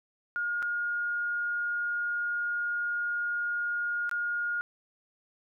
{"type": "tone with dropouts", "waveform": "sine", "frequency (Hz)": 1426, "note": "F6", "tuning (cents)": 36, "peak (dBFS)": -28, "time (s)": [0.36, 4.61], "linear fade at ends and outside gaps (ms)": 0, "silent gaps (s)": [[0.623, 0.627], [4.094, 4.113]], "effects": []}